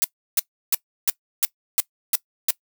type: noise bursts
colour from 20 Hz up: blue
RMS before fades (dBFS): -18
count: 8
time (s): 0.02-2.506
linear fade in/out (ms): 0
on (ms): 22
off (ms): 330
effects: noise-tail reverb RT60 0.1 s tail -20 dB re dry